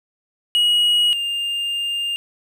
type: tone pair in turn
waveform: triangle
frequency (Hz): 2900 / 2806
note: F#7 / F7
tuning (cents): -35 / +8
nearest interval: minor second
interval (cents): 57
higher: first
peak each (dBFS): -12 / -19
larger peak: first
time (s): 0.55-1.13 / 1.13-2.16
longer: second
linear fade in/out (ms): 0
effects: none